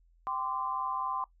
sine chord, G suspended fourth, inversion none, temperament equal with one note detuned, 784 / 1030.9 / 1174.7 Hz, G5 / C6 / D6, 0 / -26 / 0 cents, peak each -38 / -33 / -38 dBFS, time 0.27-1.24 s, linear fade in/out 0 ms, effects noise-tail reverb RT60 0.1 s tail -18 dB re dry + added 42 Hz sine -61 dBFS peak until 1.4 s

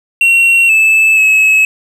triangle tone with pitch steps, 2734 / 2622 / 2578 Hz, F7 / E7 / E7, -37 / -10 / -39 cents, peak -4 dBFS, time 0.21-1.65 s, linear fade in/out 2 ms, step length 480 ms, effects none

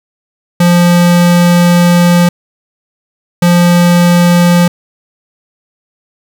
square tone pair in turn, 174.6 / 174.6 Hz, F3 / F3, 0 / 0 cents, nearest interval unison, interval 0 cents, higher neither, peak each -5 dBFS, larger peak neither, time 0.6-2.29 / 3.42-4.68 s, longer first, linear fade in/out 5 ms, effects 7-bit

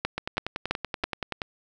two click trains, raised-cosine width 0.3 ms, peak -9 / -13 dBFS, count 4 / 14, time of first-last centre 0.05-1.04 / 0.18-1.418 s, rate 3.03 / 10.5 Hz, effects none

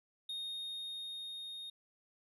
triangle tone with level ramp, 3704 Hz, A#7, 12 cents flat, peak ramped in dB -37 to -42 dBFS, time 0.29-1.7 s, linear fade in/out 5 ms, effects resampled to 32000 Hz

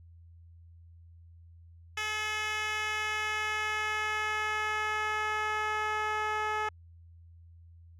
10% pulse tone with band-pass filter sweep, 427.8 Hz, A4, 49 cents flat, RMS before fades -32 dBFS, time 1.97-6.69 s, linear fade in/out 5 ms, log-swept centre 3000 to 1000 Hz, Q 0.9, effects added 84 Hz sine -51 dBFS peak until 7.99 s

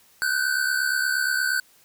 square tone pair together, 1480 / 1548.5 Hz, F#6 / G6, 0 / -22 cents, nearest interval minor second, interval 78 cents, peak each -25 dBFS, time 0.22-1.6 s, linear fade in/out 0 ms, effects white hiss -57 dBFS RMS until 1.84 s

